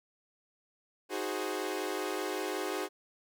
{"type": "chord", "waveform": "sawtooth", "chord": "Ab dominant seventh", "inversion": "second", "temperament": "equal", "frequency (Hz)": [311.1, 370, 415.3, 523.3], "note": ["Eb4", "Gb4", "Ab4", "C5"], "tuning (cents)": [0, 0, 0, 0], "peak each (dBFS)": [-36, -33, -34, -37], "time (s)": [1.09, 2.89], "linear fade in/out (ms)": 50, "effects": []}